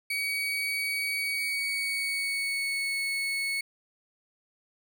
35% pulse tone with pitch glide, 2259 to 2206 Hz, C#7 to C#7, +32 to -9 cents, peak -26 dBFS, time 0.1-3.61 s, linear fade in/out 5 ms, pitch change -41 cents, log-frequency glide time 1.14-2.98 s, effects none

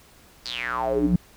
square tone with band-pass filter sweep, 60.5 Hz, B1, 35 cents flat, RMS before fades -24 dBFS, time 0.45-1.16 s, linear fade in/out 5 ms, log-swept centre 4900 to 170 Hz, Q 8.2, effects pink hiss -53 dBFS RMS until 1.36 s

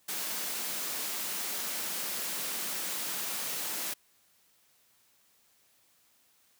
white high-pass noise, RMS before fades -35 dBFS, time 0.08-3.94 s, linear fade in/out 10 ms, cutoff 150 Hz, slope 96 dB/octave, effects white hiss -67 dBFS RMS until 6.59 s + high-pass 60 Hz 12 dB/octave

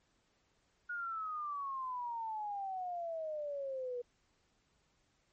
sine exponential sweep, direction down, 1451 to 480.5 Hz, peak -37 dBFS, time 0.89-4.02 s, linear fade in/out 10 ms, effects pink hiss -75 dBFS RMS until 5.32 s + MP3 32 kbps

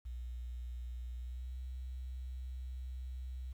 sine tone with pitch glide, 60.7 to 63.57 Hz, B1 to C2, -29 to -49 cents, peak -40 dBFS, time 0.05-3.53 s, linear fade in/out 10 ms, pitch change +80 cents, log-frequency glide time 1.15-1.59 s, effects 11-bit

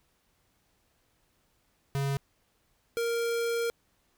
square tone pair in turn, 138.59 / 466.2 Hz, C#3 / A#4, 0 / 0 cents, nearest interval octave + major sixth, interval 2100 cents, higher second, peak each -28 dBFS, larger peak neither, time 1.95-2.17 / 2.97-3.7 s, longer second, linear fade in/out 0 ms, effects pink hiss -71 dBFS RMS until 4.17 s

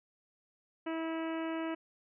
harmonic tone, 324.8 Hz, E4, 26 cents flat, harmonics 1 / 2 / 3 / 4 / 5 / 6 / 7 / 8 / 9, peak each -35 / -41 / -45 / -47 / -49 / -51 / -52 / -53 / -54 dBFS, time 0.86-1.75 s, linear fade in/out 10 ms, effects none

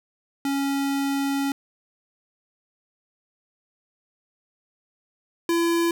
square tone pair in turn, 277.2 / 337.8 Hz, C#4 / E4, 0 / +42 cents, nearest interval minor third, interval 342 cents, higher second, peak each -23 / -20 dBFS, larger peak second, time 0.45-1.52 / 5.49-5.91 s, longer first, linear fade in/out 2 ms, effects none

